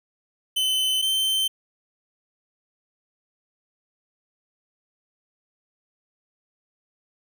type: tone pair in turn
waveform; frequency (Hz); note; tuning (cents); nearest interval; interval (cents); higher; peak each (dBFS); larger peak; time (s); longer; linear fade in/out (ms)
45% pulse; 3044 / 3099; F#7 / G7; +48 / -21; unison; 31; second; -20; neither; 0.56-1.02 / 1.02-1.48; neither; 10
effects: none